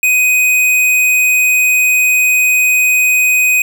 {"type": "tone", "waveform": "square", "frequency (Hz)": 2500, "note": "D#7", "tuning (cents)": 8, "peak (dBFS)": -9, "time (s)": [0.03, 3.62], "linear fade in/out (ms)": 2, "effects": []}